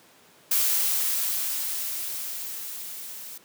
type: noise with level ramp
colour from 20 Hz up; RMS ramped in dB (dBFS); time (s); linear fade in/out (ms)
blue; -22 to -40; 0.51-3.38; 5
effects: pink hiss -55 dBFS RMS until 3.44 s + high-pass 200 Hz 12 dB/octave